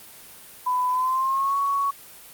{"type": "tone with pitch glide", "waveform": "sine", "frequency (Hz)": [1000, 1116], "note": ["B5", "C#6"], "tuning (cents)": [21, 11], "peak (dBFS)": -20, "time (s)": [0.66, 1.91], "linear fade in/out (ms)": 10, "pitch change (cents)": 190, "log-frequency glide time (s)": [0.9, 1.57], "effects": ["white hiss -45 dBFS RMS until 2.33 s", "Opus 32 kbps"]}